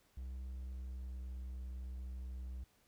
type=tone with pitch glide; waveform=triangle; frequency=64.1 to 63.25 Hz; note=C2 to B1; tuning=-35 to +42 cents; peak=-40 dBFS; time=0.17-2.64 s; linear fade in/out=5 ms; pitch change=-23 cents; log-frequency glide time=0.5-1.37 s; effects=pink hiss -72 dBFS RMS until 2.87 s